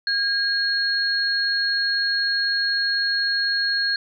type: tone pair together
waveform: sine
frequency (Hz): 1622 / 4298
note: G#6 / C8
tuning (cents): -41 / +46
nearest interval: octave + perfect fourth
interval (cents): 1687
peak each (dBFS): -22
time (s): 0.07-3.96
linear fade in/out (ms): 2
effects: none